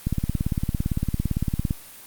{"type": "click train", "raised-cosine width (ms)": 5, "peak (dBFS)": -10, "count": 30, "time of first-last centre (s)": [0.07, 1.708], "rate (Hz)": 17.7, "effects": ["white hiss -44 dBFS RMS until 2.06 s", "Opus 32 kbps"]}